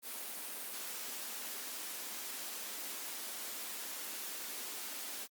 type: high-pass noise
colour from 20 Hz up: white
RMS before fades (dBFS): -43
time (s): 0.02-5.28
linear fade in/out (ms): 50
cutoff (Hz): 200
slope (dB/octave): 96
effects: Opus 32 kbps